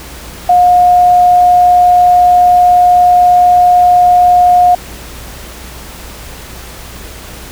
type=tone; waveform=sine; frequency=716 Hz; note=F5; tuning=43 cents sharp; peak=-3 dBFS; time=0.49-4.75 s; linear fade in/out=5 ms; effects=added 60 Hz sine -31 dBFS peak until 7.51 s + pink hiss -30 dBFS RMS until 7.51 s